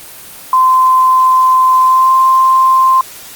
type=tone with pitch glide; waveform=sine; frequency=1033 to 1046.8 Hz; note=C6 to C6; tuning=-22 to 0 cents; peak=-5 dBFS; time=0.53-3.01 s; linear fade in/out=2 ms; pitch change=+22 cents; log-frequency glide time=1.85-2.13 s; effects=white hiss -32 dBFS RMS until 3.35 s + Opus 24 kbps